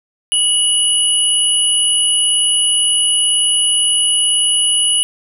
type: tone pair together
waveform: sine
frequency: 2930 / 9861 Hz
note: F#7 / D#9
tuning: -18 / -17 cents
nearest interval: octave + major sixth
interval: 2101 cents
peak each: -14 dBFS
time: 0.32-5.03 s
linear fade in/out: 0 ms
effects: none